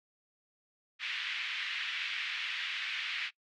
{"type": "band-pass noise", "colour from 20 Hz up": "pink", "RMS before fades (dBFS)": -37, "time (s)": [0.99, 3.31], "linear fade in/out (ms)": 50, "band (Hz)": [1900, 3300], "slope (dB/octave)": 24, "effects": ["noise-tail reverb RT60 0.1 s tail -22 dB re dry"]}